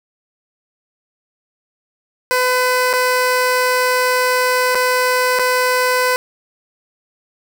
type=tone with dropouts; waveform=15% pulse; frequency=504 Hz; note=B4; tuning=35 cents sharp; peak=-7 dBFS; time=2.31-6.16 s; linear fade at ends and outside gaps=0 ms; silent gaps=2.93-2.936 / 4.748-4.753 / 5.389-5.394 s; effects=none